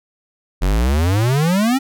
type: exponential sweep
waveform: square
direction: up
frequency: 43 to 277.2 Hz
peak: -14 dBFS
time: 0.61-1.79 s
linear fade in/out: 20 ms
effects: none